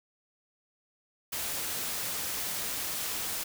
white noise, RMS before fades -34 dBFS, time 1.32-3.44 s, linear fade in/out 10 ms, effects none

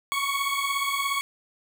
20% pulse beating tone pair, 1106 / 1123 Hz, C#6 / C#6, -4 / +22 cents, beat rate 17 Hz, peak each -22 / -24 dBFS, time 0.12-1.21 s, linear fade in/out 0 ms, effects 9-bit

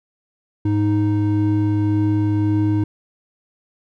triangle tone pair together, 104.3 / 311.1 Hz, G#2 / D#4, +8 / 0 cents, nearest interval octave + perfect fifth, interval 1892 cents, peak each -16 dBFS, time 0.65-2.84 s, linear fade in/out 5 ms, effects none

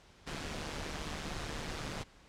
pink noise with amplitude modulation, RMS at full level -37 dBFS, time 0.26-2.04 s, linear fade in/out 20 ms, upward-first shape sine, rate 151 Hz, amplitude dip 60%, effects pink hiss -60 dBFS RMS until 2.28 s + low-pass 6000 Hz 12 dB/octave

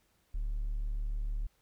triangle tone, 36.73 Hz, D1, 1 cent sharp, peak -28 dBFS, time 0.34-1.47 s, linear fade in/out 10 ms, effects tanh soft clip ceiling -27 dBFS + pink hiss -72 dBFS RMS until 1.61 s

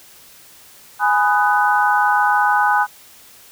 sine chord, G# minor seventh, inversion none, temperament just, 830.6 / 996.7 / 1245.9 / 1495.1 Hz, G#5 / B5 / D#6 / F#6, 0 / +16 / +2 / +18 cents, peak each -16 / -20 / -21 / -18 dBFS, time 0.99-2.87 s, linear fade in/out 50 ms, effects white hiss -45 dBFS RMS until 3.51 s

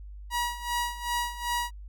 sawtooth tone with tremolo, 961 Hz, B5, 48 cents flat, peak -22 dBFS, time 0.3-1.71 s, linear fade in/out 50 ms, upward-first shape sine, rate 2.6 Hz, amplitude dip 80%, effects added 50 Hz sine -40 dBFS peak until 1.88 s

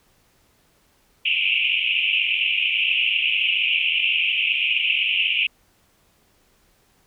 pink band-pass noise, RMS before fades -21 dBFS, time 1.25-5.47 s, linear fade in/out 5 ms, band 2400 to 3000 Hz, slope 96 dB/octave, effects pink hiss -61 dBFS RMS until 7.06 s

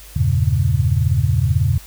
sine chord, E diminished seventh, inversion none, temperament equal, 82.41 / 98 / 116.54 / 138.59 Hz, E2 / G2 / Bb2 / Db3, 0 / 0 / 0 / 0 cents, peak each -19 dBFS, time 0.16-1.78 s, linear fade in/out 5 ms, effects added 50 Hz sine -40 dBFS peak until 1.86 s + white hiss -42 dBFS RMS until 1.86 s

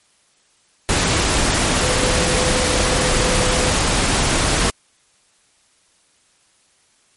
sine tone in noise, 505 Hz, B4, 39 cents sharp, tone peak -23 dBFS, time 1.83-3.7 s, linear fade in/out 0 ms, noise pink, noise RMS -17 dBFS, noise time 0.89-4.7 s, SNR -9 dB, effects white hiss -58 dBFS RMS until 7.16 s + MP3 48 kbps

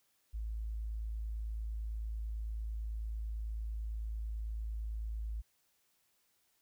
sine tone, 54.5 Hz, A1, 16 cents flat, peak -36 dBFS, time 0.33-5.42 s, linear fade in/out 20 ms, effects white hiss -75 dBFS RMS until 6.61 s

